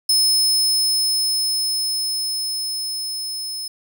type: tone with level ramp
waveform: sawtooth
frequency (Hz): 5200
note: E8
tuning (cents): -24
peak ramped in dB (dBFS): -11 to -24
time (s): 0.09-3.68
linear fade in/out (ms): 5
effects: none